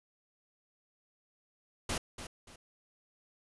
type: noise with echo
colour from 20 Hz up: pink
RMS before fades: -34 dBFS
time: 1.89-1.98 s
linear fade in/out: 5 ms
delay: 290 ms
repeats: 2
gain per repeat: -10 dB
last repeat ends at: 2.56 s
effects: resampled to 24000 Hz